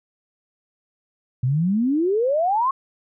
sine exponential sweep, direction up, 120.3 to 1108.7 Hz, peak -17 dBFS, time 1.43-2.71 s, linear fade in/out 5 ms, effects none

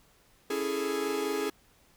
45% pulse chord, A major seventh, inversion first, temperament equal, 277.2 / 329.6 / 415.3 / 440 Hz, C#4 / E4 / G#4 / A4, 0 / 0 / 0 / 0 cents, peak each -37 / -37 / -31 / -37 dBFS, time 0.5-1.5 s, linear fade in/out 5 ms, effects pink hiss -63 dBFS RMS until 1.96 s

